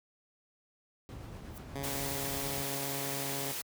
brown noise with tremolo, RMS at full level -40 dBFS, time 1.09-2.62 s, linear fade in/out 0 ms, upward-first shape triangle, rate 8.4 Hz, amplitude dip 30%
violet noise with exponential growth, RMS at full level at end -45 dBFS, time 1.47-1.58 s, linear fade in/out 2 ms, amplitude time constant 23 ms
10% pulse tone, 138.59 Hz, C#3, in tune, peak -29 dBFS, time 1.75-3.52 s, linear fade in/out 5 ms
white noise, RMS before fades -38 dBFS, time 1.83-3.62 s, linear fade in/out 10 ms
effects high-pass 60 Hz 12 dB/octave

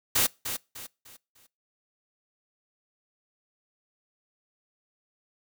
white noise with echo, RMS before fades -23 dBFS, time 0.15-0.27 s, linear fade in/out 10 ms, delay 300 ms, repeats 4, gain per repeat -9 dB, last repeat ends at 1.47 s, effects noise-tail reverb RT60 0.3 s tail -24 dB re dry

